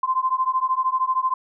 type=beating tone pair; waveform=sine; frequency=1032 / 1045 Hz; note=C6 / C6; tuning=-24 / -2 cents; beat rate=13 Hz; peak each=-22 dBFS; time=0.03-1.34 s; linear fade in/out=5 ms; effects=none